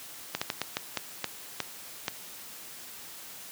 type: slowing click train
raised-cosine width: 0.2 ms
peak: -11 dBFS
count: 9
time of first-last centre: 0.35-2.081 s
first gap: 65 ms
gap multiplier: 1.33
effects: white hiss -45 dBFS RMS until 3.51 s + high-pass 100 Hz 12 dB/octave